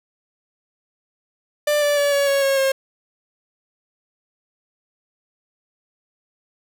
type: tone with pitch steps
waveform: 45% pulse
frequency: 592 / 582.5 / 573.2 / 564 / 554.9 / 546 / 537.3 Hz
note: D5 / D5 / D5 / C#5 / C#5 / C#5 / C5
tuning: +14 / -14 / -42 / +30 / +2 / -26 / +46 cents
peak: -16 dBFS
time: 1.67-2.72 s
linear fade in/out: 5 ms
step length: 150 ms
effects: none